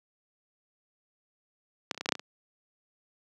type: clicks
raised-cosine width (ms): 0.2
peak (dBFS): -10 / -29 / -21 / -16 / -15 / -9 / -6 / -19 / -24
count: 9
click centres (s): 1.912 / 1.946 / 1.977 / 2.01 / 2.059 / 2.09 / 2.122 / 2.153 / 2.195
effects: high-pass 200 Hz 12 dB/octave

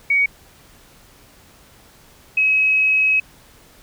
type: tone pair in turn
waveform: sine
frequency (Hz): 2247 / 2555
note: C#7 / D#7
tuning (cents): +23 / +45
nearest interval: major second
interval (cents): 222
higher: second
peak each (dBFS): -13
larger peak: neither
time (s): 0.1-0.26 / 2.37-3.2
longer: second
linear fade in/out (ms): 5
effects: pink hiss -49 dBFS RMS until 3.82 s

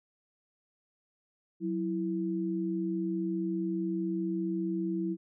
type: tone pair together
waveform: sine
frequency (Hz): 185.21 / 330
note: F#3 / E4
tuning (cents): +2 / +2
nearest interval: minor seventh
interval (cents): 1000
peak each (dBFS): -33 / -31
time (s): 1.6-5.17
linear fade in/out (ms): 50
effects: none

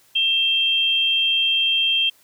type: tone pair together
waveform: sine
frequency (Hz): 2683 / 3191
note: E7 / G7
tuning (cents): +30 / +30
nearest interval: minor third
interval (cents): 300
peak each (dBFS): -23 / -17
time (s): 0.15-2.1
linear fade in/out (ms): 10
effects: white hiss -56 dBFS RMS until 2.23 s + high-pass 60 Hz 12 dB/octave

